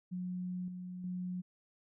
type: tone with level steps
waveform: sine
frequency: 181.1 Hz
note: F#3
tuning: 37 cents flat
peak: -36 / -41 / -36 dBFS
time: 0.11-1.42 s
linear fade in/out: 20 ms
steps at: 0.68 / 1.04 s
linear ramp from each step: 2 ms
effects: none